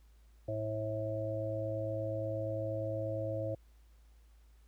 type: harmonic tone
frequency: 108.5 Hz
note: A2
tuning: 24 cents flat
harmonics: 1 / 3 / 5 / 6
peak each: -38 / -43 / -37 / -41 dBFS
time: 0.48-3.55 s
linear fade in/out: 5 ms
effects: added 55 Hz sine -58 dBFS peak until 4.67 s + pink hiss -73 dBFS RMS until 4.67 s